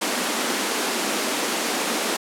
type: high-pass noise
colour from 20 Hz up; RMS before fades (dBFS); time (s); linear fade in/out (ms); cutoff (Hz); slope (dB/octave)
pink; -24; 0.01-2.17; 10; 210; 48
effects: low-pass 11000 Hz 12 dB/octave